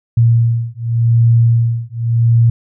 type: beating tone pair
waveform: sine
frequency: 116 / 116.87 Hz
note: A#2 / A#2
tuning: -8 / +5 cents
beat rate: 0.87 Hz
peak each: -12 dBFS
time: 0.17-2.5 s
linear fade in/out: 5 ms
effects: none